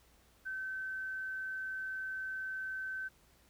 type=tone; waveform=sine; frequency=1536 Hz; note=G6; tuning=36 cents flat; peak=-37 dBFS; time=0.45-3.09 s; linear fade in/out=20 ms; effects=added 60 Hz sine -70 dBFS peak until 3.49 s + pink hiss -67 dBFS RMS until 3.49 s